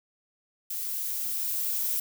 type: noise with level ramp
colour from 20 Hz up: violet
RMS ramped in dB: -33 to -28 dBFS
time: 0.7-2 s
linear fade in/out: 5 ms
effects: none